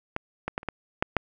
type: clicks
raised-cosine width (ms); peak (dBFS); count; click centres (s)
0.5; -13 / -14 / -13 / -27 / -13 / -7 / -6; 7; 0.164 / 0.48 / 0.579 / 0.631 / 0.687 / 1.025 / 1.167
effects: none